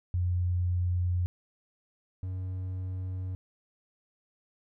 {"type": "tone pair in turn", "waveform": ["sine", "triangle"], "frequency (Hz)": [89.1, 92.84], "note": ["F2", "F#2"], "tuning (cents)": [35, 6], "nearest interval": "minor second", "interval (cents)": 71, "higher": "second", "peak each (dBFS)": [-25, -30], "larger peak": "first", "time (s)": [[0.14, 1.26], [2.23, 3.35]], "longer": "neither", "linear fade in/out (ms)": 0, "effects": []}